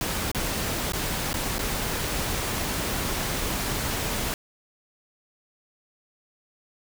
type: noise with dropouts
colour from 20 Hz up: pink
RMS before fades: -28 dBFS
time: 0.01-4.34 s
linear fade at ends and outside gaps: 1 ms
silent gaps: 0.316-0.347 / 0.921-0.934 / 1.331-1.341 / 1.583-1.591 s
effects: none